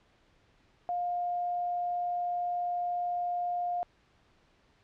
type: tone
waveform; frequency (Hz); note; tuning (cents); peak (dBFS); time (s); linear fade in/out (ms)
sine; 707; F5; +21; -29; 0.89-3.83; 0
effects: pink hiss -66 dBFS RMS until 4.83 s + low-pass 4000 Hz 12 dB/octave